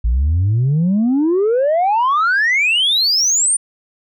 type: exponential sweep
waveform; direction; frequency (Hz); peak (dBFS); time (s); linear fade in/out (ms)
sine; up; 53.7 to 9340; -10; 0.04-3.57; 10
effects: tanh soft clip ceiling -10 dBFS